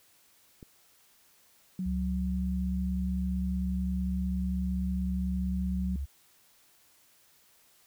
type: click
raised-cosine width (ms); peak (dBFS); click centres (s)
3; -33; 0.628
type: tone with vibrato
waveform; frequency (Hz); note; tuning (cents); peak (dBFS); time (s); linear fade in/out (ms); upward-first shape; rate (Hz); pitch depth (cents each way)
sine; 185; F#3; 0; -30; 1.79-5.96; 2; triangle; 11; 9
type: tone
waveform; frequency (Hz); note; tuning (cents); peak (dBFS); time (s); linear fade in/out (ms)
sine; 69.3; C#2; 0; -31; 1.85-6.06; 20
effects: white hiss -63 dBFS RMS until 7.86 s

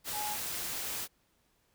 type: tone in noise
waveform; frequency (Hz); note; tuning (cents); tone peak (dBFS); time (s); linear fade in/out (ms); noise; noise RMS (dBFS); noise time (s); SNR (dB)
sine; 840; G#5; +19; -36; 0.12-0.37; 50; white; -37; 0.04-1.08; -2
effects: pink hiss -72 dBFS RMS until 1.74 s

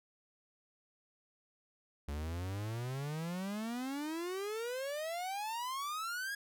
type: exponential sweep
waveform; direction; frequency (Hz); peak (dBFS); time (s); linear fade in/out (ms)
45% pulse; up; 70 to 1670; -37; 2.08-6.35; 5
effects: none

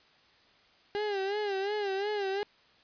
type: tone with vibrato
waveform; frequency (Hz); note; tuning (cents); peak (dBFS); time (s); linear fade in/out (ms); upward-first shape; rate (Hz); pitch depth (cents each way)
35% pulse; 403; G4; +48; -28; 0.95-2.43; 0; sine; 2.8; 88
effects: white hiss -62 dBFS RMS until 2.83 s + resampled to 11025 Hz

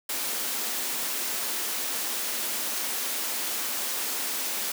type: high-pass noise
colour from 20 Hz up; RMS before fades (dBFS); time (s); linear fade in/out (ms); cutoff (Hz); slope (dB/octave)
white; -30; 0.09-4.72; 5; 200; 48
effects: none

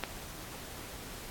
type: click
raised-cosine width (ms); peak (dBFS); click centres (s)
0.3; -15; 0.037
effects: pink hiss -45 dBFS RMS until 1.3 s + AAC 64 kbps

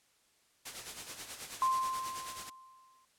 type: noise with tremolo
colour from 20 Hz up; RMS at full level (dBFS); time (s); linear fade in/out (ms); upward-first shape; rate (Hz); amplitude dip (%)
white; -41; 0.65-2.5; 10; sine; 9.3; 60
type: tone with exponential decay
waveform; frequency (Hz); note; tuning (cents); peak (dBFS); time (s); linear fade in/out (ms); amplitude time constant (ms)
sine; 1046.5; C6; 0; -25; 1.62-3.05; 1; 310
effects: white hiss -70 dBFS RMS until 3.18 s + low-pass 10000 Hz 12 dB/octave

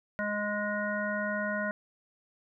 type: harmonic tone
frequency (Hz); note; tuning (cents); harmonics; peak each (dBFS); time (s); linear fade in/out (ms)
207.7; G#3; 0; 1 / 3 / 5 / 7 / 9; -35 / -34 / -40 / -34 / -38; 0.19-1.71; 0
effects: none

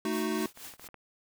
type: chord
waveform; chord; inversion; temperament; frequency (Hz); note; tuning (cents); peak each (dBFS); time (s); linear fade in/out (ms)
square; D# diminished; second; equal; 220 / 311.1 / 370; A3 / D#4 / F#4; 0 / 0 / 0; -34; 0.05-0.46; 2
type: noise with tremolo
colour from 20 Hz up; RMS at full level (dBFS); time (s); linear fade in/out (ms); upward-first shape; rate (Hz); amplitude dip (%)
white; -43; 0.12-0.88; 10; triangle; 4.2; 100
type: clicks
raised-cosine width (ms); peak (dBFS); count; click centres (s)
0.5; -34; 8; 0.319 / 0.406 / 0.574 / 0.738 / 0.796 / 0.843 / 0.888 / 0.943
effects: none

